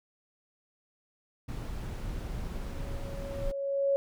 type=noise; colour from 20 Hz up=brown; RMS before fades=-36 dBFS; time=1.48-3.52 s; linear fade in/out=10 ms
type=tone with exponential growth; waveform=sine; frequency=554.4 Hz; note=C#5; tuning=in tune; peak=-22 dBFS; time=2.35-3.96 s; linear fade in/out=0 ms; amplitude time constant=350 ms
effects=none